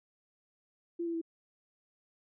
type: tone with pitch steps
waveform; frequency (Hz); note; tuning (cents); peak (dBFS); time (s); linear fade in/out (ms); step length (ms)
sine; 341.4 / 335.5 / 329.8; F4 / E4 / E4; -39 / +31 / +1; -32; 0.99-1.215; 10; 75
effects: none

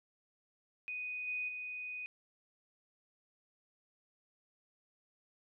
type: tone with level steps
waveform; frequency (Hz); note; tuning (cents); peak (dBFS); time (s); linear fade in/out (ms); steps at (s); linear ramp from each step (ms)
sine; 2489; D#7; 0; -38 / -35 / -40; 0.88-2.06; 0; 1.27 / 1.48; 10
effects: none

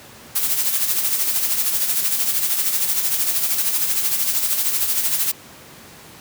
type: noise with tremolo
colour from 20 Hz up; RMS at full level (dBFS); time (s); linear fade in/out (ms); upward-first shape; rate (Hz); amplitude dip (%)
blue; -18; 0.35-5.32; 10; sine; 13; 50
effects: pink hiss -42 dBFS RMS until 6.2 s + high-pass 100 Hz 12 dB/octave

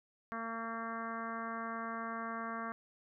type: harmonic tone with a mistuned harmonic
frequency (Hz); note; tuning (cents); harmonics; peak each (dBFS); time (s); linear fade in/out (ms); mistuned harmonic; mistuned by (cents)
227.7; A#3; -40; 1 / 2 / 3 / 4 / 5 / 6 / 7 / 8 / 9; -44 / -50 / -46 / -51 / -42 / -47 / -47 / -52 / -57; 0.32-2.72; 0; 9; +19
effects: none

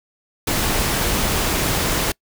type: noise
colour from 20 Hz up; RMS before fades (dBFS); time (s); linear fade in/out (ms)
pink; -20; 0.47-2.12; 5
effects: noise-tail reverb RT60 0.1 s tail -26 dB re dry

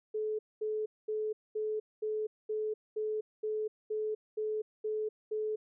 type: tone bursts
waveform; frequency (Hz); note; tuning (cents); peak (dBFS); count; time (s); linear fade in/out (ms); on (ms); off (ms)
sine; 430.3; A4; -39; -31; 12; 0.14-5.56; 10; 250; 220
effects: none

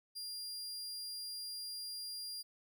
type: tone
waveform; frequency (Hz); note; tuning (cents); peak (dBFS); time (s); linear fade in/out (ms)
sawtooth; 4800; D8; +37; -39; 0.15-2.43; 20
effects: none

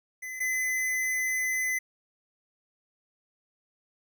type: tone pair in turn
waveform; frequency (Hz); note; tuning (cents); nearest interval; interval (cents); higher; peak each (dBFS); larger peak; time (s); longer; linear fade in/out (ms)
square; 2026 / 2026; B6 / B6; +44 / +44; unison; 0; neither; -36 / -27; second; 0.22-0.4 / 0.4-1.79; second; 10
effects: none

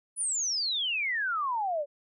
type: exponential sweep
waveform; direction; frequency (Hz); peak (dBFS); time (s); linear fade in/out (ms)
sine; down; 10120 to 554.4; -27; 0.16-1.86; 50
effects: none

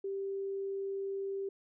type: tone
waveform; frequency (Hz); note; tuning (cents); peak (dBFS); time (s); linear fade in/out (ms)
sine; 392; G4; 0; -34; 0.04-1.49; 5
effects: none

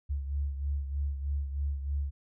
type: beating tone pair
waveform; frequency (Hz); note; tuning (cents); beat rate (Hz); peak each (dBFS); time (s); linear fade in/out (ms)
sine; 70.2 / 73.4; C#2 / D2; +22 / 0; 3.2; -30 / -38; 0.09-2.11; 20
effects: none

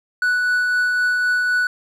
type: tone with tremolo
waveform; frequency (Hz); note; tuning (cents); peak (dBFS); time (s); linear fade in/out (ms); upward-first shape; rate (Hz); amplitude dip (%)
triangle; 1480; F#6; 0; -13; 0.22-1.67; 2; triangle; 3.9; 25
effects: resampled to 32000 Hz

